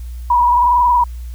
sine tone with frequency modulation, 973 Hz, B5, 26 cents flat, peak -9 dBFS, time 0.3-1.04 s, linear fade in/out 5 ms, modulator 21.4 Hz, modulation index 1.3, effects added 60 Hz sine -25 dBFS peak until 1.34 s + white hiss -49 dBFS RMS until 1.34 s

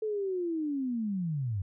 sine linear sweep, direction down, 440 to 90.1 Hz, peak -29 dBFS, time 0.02-1.62 s, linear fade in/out 5 ms, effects none

